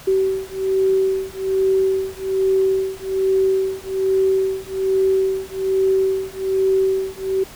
sine beating tone pair, 382 / 383.2 Hz, G4 / G4, -45 / -39 cents, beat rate 1.2 Hz, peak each -19 dBFS, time 0.07-7.44 s, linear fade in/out 10 ms, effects pink hiss -40 dBFS RMS until 7.55 s

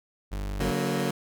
40% pulse tone, 49.43 Hz, G1, 15 cents sharp, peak -29 dBFS, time 0.31-0.72 s, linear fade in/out 20 ms
20% pulse chord, D augmented, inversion none, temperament equal with one note detuned, 143.06 / 185 / 233.1 Hz, D3 / F#3 / A#3, -45 / 0 / 0 cents, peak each -25 dBFS, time 0.6-1.11 s, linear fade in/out 5 ms
effects none

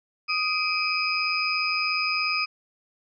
sine tone cluster, 1244 / 2354 / 2531 / 4993 Hz, D#6 / D7 / D#7 / D#8, -1 / +3 / +29 / +5 cents, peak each -29 / -29 / -28 / -28 dBFS, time 0.28-2.46 s, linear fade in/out 20 ms, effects none

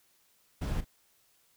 brown noise with echo, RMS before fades -32 dBFS, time 0.61-0.81 s, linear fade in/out 10 ms, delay 38 ms, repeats 1, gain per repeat -13 dB, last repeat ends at 0.848 s, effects white hiss -68 dBFS RMS until 1.56 s

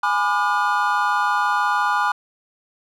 triangle chord, G# diminished seventh, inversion none, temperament just, 830.6 / 996.7 / 1196.1 / 1435.3 Hz, G#5 / B5 / D6 / F6, 0 / +16 / +31 / +47 cents, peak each -21 dBFS, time 0.03-2.12 s, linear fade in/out 5 ms, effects none

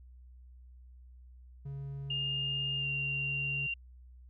triangle tone, 138.59 Hz, C#3, in tune, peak -36 dBFS, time 1.65-3.67 s, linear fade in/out 10 ms
sine tone with pitch glide, 2821 to 2769 Hz, F7 to F7, +17 to -15 cents, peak -32 dBFS, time 2.1-3.74 s, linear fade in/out 5 ms, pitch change -32 cents, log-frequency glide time 2.78-2.87 s
effects added 62 Hz sine -51 dBFS peak until 4.29 s

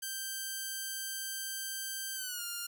5% pulse tone with pitch glide, 1568 to 1405 Hz, G6 to F6, 0 to +10 cents, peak -26 dBFS, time 0.02-2.67 s, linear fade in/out 10 ms, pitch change -190 cents, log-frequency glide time 2.15-2.44 s, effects none

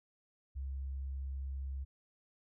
sine tone, 67.5 Hz, C#2, 45 cents flat, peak -37 dBFS, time 0.55-1.85 s, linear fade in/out 20 ms, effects none

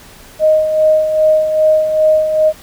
sine tone with tremolo, 622.3 Hz, D#5, in tune, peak -6 dBFS, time 0.39-2.53 s, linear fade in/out 50 ms, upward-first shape sine, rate 2.5 Hz, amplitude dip 55%, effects pink hiss -39 dBFS RMS until 2.62 s

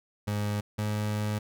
30% pulse tone pair in turn, 103.9 / 105.59 Hz, G#2 / G#2, +1 / +29 cents, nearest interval unison, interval 28 cents, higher second, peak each -25 dBFS, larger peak neither, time 0.27-0.61 / 0.78-1.39 s, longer second, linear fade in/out 10 ms, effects none

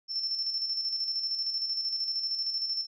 sine tone with tremolo, 5360 Hz, E8, 28 cents sharp, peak -27 dBFS, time 0.08-2.87 s, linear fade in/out 50 ms, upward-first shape square, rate 13 Hz, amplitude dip 45%, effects none

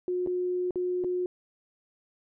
sine tone with dropouts, 360.9 Hz, F#4, 43 cents flat, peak -26 dBFS, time 0.08-1.26 s, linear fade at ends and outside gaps 1 ms, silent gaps 0.263-0.272 / 0.708-0.757 / 1.039-1.045 s, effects none

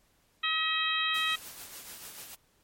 harmonic tone, 638 Hz, D#5, 43 cents sharp, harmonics 2 / 3 / 4 / 5 / 6, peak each -33 / -33 / -33 / -33 / -33 dBFS, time 0.43-1.36 s, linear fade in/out 10 ms
white noise with tremolo, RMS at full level -43 dBFS, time 1.14-2.35 s, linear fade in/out 5 ms, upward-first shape triangle, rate 6.8 Hz, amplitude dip 50%
effects pink hiss -68 dBFS RMS until 2.63 s + MP3 64 kbps

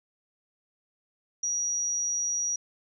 sine tone, 5770 Hz, F#8, 44 cents flat, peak -26 dBFS, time 1.43-2.56 s, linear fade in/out 5 ms, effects none

